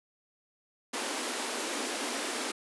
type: high-pass noise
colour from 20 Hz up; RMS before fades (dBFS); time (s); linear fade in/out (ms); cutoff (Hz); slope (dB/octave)
pink; -34; 0.93-2.52; 10; 230; 96
effects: resampled to 24000 Hz